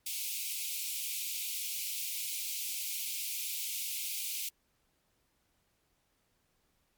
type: high-pass noise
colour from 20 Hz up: white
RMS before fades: -37 dBFS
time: 0.06-4.49 s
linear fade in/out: 5 ms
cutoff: 2200 Hz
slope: 96 dB/octave
effects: pink hiss -75 dBFS RMS until 6.97 s + MP3 96 kbps